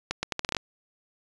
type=accelerating click train; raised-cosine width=0.2 ms; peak=-10 dBFS; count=9; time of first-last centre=0.11-0.567 s; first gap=120 ms; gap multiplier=0.77; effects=resampled to 22050 Hz